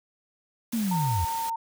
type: noise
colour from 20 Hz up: white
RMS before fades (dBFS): -38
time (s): 0.72-1.5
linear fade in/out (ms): 5
type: linear sweep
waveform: sine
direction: down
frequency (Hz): 238.6 to 76.1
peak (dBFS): -24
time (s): 0.73-1.25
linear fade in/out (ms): 5
type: tone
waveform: sine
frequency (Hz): 912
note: A#5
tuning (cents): -38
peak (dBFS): -27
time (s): 0.91-1.56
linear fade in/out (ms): 5
effects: none